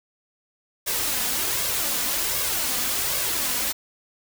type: noise with flanger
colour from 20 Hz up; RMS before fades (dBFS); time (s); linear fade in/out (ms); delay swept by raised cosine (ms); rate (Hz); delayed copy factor
white; -25; 0.86-3.73; 20; 1.8 to 4.1; 1.3; +0.55
effects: none